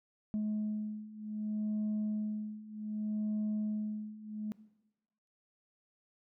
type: beating tone pair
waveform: sine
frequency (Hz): 212.3 / 212.95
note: G#3 / G#3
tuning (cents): +38 / +44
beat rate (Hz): 0.65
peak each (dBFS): -36 / -34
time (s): 0.34-4.52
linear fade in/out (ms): 0
effects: noise-tail reverb RT60 1.0 s tail -19 dB re dry + tanh soft clip ceiling -29 dBFS